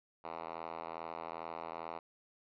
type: tone with band-pass filter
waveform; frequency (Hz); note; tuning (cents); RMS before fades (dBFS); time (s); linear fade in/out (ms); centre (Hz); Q
5% pulse; 82.41; E2; 0; -44; 0.24-1.99; 5; 970; 1.2
effects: resampled to 11025 Hz